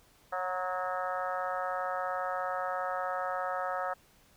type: harmonic tone with a mistuned harmonic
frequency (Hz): 183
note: F#3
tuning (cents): -19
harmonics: 3 / 4 / 5 / 6 / 7 / 8 / 9 / 10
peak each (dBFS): -37 / -36 / -41 / -45 / -36 / -46 / -43 / -48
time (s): 0.32-3.94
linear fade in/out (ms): 10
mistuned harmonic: 5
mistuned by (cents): +32
effects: pink hiss -63 dBFS RMS until 4.36 s